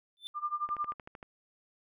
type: tone with exponential growth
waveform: triangle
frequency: 3537 Hz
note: A7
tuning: 8 cents sharp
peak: -33 dBFS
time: 0.17-0.27 s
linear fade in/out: 0 ms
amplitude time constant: 21 ms
type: tone with tremolo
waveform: sine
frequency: 1197 Hz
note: D6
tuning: 33 cents sharp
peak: -28 dBFS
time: 0.34-0.94 s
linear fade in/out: 50 ms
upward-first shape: sine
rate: 11 Hz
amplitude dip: 90%
type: click train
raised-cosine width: 0.5 ms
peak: -30 dBFS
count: 8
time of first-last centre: 0.69-1.228 s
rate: 13 Hz
effects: none

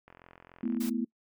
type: click train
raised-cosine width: 0.5 ms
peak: -36 dBFS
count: 31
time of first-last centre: 0.08-0.77 s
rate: 43.5 Hz
type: chord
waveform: sine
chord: A suspended second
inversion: none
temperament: just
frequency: 220 / 247.5 / 330 Hz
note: A3 / B3 / E4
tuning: 0 / +4 / +2 cents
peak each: -32 / -31 / -37 dBFS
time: 0.63-1.05 s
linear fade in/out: 5 ms
type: noise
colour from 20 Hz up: white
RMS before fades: -42 dBFS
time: 0.8-0.9 s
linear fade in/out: 10 ms
effects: noise-tail reverb RT60 0.1 s tail -23 dB re dry

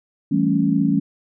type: chord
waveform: sine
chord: A dominant seventh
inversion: second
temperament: equal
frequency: 164.81 / 196 / 220 / 277.2 Hz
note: E3 / G3 / A3 / C#4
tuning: 0 / 0 / 0 / 0 cents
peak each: -22 / -21 / -22 / -19 dBFS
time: 0.31-1 s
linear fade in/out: 10 ms
effects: none

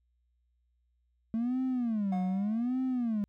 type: tone with vibrato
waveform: triangle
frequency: 220 Hz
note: A3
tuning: in tune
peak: -25 dBFS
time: 1.34-3.24 s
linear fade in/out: 0 ms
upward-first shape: sine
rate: 0.84 Hz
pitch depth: 290 cents each way
type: tone with exponential decay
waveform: triangle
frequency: 723 Hz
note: F#5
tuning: 40 cents flat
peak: -31 dBFS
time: 2.12-2.91 s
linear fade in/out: 5 ms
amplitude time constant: 170 ms
effects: tanh soft clip ceiling -23 dBFS + added 60 Hz sine -70 dBFS peak until 3.28 s

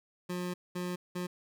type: tone bursts at uneven times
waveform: 25% pulse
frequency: 178.9 Hz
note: F3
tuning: 42 cents sharp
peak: -30 dBFS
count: 3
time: 0.29-0.54 / 0.75-0.96 / 1.15-1.27 s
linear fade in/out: 10 ms
effects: none

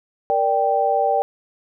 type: chord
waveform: sine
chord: G minor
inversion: first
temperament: equal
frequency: 466.2 / 587.3 / 784 Hz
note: Bb4 / D5 / G5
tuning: 0 / 0 / 0 cents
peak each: -23 / -21 / -18 dBFS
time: 0.3-1.22 s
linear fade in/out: 0 ms
effects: none

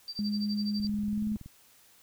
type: tone with tremolo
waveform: sine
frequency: 4673 Hz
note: D8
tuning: 9 cents flat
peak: -34 dBFS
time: 0.08-0.87 s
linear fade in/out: 0 ms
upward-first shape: sine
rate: 12 Hz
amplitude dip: 95%
type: tone with pitch glide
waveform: sine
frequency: 207.7 to 213 Hz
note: G#3 to G#3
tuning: 0 to +44 cents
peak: -28 dBFS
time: 0.19-1.36 s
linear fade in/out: 0 ms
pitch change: +44 cents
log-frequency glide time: 1.09-1.25 s
type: click train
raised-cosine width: 5 ms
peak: -32 dBFS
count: 15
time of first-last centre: 0.8-1.46 s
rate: 21.2 Hz
effects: white hiss -60 dBFS RMS until 2.02 s

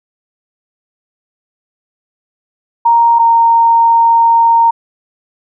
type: tone pair in turn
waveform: sine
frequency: 932.3 / 923.7 Hz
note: A#5 / A#5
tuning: 0 / -16 cents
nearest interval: unison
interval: 16 cents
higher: first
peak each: -5 dBFS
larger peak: neither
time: 2.85-3.19 / 3.19-4.71 s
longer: second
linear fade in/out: 10 ms
effects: none

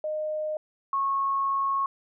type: tone pair in turn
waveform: sine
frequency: 615 / 1095.8 Hz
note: D#5 / C#6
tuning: -20 / -20 cents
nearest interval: minor seventh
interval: 1000 cents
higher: second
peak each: -27 / -23 dBFS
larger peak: second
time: 0.04-0.57 / 0.93-1.86 s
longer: second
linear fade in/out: 2 ms
effects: none

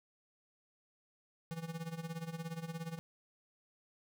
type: tone with tremolo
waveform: square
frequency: 164.81 Hz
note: E3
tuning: in tune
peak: -38 dBFS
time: 1.51-2.99 s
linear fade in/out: 0 ms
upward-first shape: sine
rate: 17 Hz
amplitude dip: 80%
effects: none

